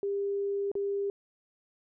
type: tone with dropouts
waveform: sine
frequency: 400 Hz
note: G4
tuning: 35 cents sharp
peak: -28 dBFS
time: 0.03-1.1 s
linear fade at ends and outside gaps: 1 ms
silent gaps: 0.716-0.753 s
effects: none